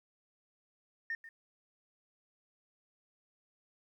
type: tone with echo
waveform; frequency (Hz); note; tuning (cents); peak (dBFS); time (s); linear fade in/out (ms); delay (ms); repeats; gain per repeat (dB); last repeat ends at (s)
sine; 1824; A#6; -38; -33; 1.1-1.15; 2; 140; 1; -15; 1.29
effects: tanh soft clip ceiling -30 dBFS + 12-bit